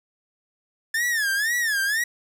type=tone with vibrato; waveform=45% pulse; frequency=1751 Hz; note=A6; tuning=9 cents flat; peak=-21 dBFS; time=0.94-2.04 s; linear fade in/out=5 ms; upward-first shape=sine; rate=2 Hz; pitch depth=180 cents each way; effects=none